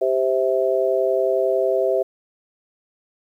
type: chord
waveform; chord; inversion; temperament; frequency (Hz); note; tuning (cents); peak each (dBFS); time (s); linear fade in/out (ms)
sine; C major; second; just; 392.4 / 523.3 / 654.1; G4 / C5 / E5; +2 / 0 / -14; -21; 0.01-2.03; 10
effects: 9-bit

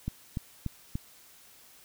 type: click train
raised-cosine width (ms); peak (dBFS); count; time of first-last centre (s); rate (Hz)
5; -19; 4; 0.08-0.955; 3.43
effects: white hiss -56 dBFS RMS until 1.84 s

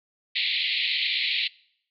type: band-pass noise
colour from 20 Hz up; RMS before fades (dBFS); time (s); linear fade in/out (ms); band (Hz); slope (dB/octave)
white; -26; 0.35-1.48; 10; 2000 to 4300; 96
effects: noise-tail reverb RT60 0.7 s tail -24 dB re dry

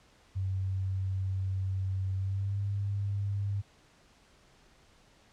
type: tone with pitch glide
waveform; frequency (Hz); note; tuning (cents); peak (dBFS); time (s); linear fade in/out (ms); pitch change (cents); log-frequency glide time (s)
sine; 95.2 to 100.22; F#2 to G2; +50 to +39; -29; 0.35-3.62; 20; +89; 2.16-2.59
effects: pink hiss -62 dBFS RMS until 5.32 s + low-pass 7000 Hz 12 dB/octave

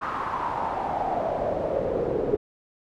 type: noise with band-pass filter sweep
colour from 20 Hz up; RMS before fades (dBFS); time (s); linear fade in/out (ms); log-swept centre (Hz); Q
brown; -27; 0.01-2.37; 20; 1200 to 420; 4.9
effects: none

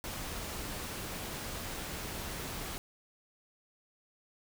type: noise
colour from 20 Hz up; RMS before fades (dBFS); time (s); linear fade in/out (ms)
pink; -40; 0.04-2.78; 0
effects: none

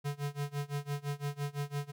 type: tone with tremolo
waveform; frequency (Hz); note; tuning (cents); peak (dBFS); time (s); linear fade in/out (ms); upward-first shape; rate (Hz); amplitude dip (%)
square; 143.8; D3; -36; -32; 0.04-1.92; 20; sine; 5.9; 95
effects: none

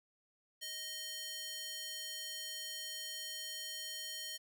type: tone with high-pass filter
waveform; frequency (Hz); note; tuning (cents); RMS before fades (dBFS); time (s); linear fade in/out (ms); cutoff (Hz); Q
square; 622.3; D#5; 0; -44; 0.61-4.38; 20; 3300; 1.2
effects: 12-bit

